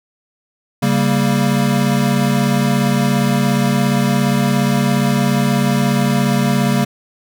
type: chord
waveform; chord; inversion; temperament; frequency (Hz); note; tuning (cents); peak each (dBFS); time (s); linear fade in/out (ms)
square; G diminished; second; equal; 138.59 / 196 / 233.1; Db3 / G3 / Bb3; 0 / 0 / 0; -18; 0.82-6.85; 10
effects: none